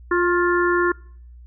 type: harmonic tone with a mistuned harmonic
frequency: 350.5 Hz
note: F4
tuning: 6 cents sharp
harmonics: 1 / 3 / 4 / 5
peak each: -18 / -23 / -24 / -25 dBFS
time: 0.11-0.92 s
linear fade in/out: 5 ms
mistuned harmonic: 3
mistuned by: +27 cents
effects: noise-tail reverb RT60 0.6 s tail -25 dB re dry + added 60 Hz sine -40 dBFS peak until 1.46 s